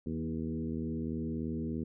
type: harmonic tone with a mistuned harmonic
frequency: 80.2 Hz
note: E2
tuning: 47 cents flat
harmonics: 1 / 2 / 3 / 4 / 5 / 6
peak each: -41 / -39 / -36 / -41 / -44 / -50 dBFS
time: 0.06-1.84 s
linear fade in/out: 5 ms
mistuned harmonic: 3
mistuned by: -21 cents
effects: none